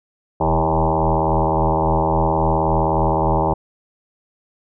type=tone with frequency modulation; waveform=sine; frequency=478.2 Hz; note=A#4; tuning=44 cents sharp; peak=-14 dBFS; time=0.4-3.54 s; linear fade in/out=10 ms; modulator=79.4 Hz; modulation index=6; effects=none